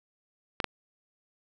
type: clicks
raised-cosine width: 0.3 ms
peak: -11 dBFS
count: 2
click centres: 0.602 / 0.643 s
effects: none